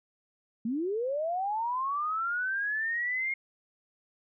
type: linear sweep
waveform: sine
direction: up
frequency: 212.8 to 2151 Hz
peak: -28 dBFS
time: 0.65-3.34 s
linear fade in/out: 5 ms
effects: none